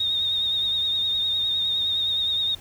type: tone with vibrato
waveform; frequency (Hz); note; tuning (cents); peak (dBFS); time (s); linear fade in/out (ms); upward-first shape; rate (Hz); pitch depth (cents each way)
sine; 3700; A#7; -14; -21; 0-2.55; 5; triangle; 9.7; 44
effects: added 88 Hz sine -48 dBFS peak until 2.6 s + pink hiss -48 dBFS RMS until 2.6 s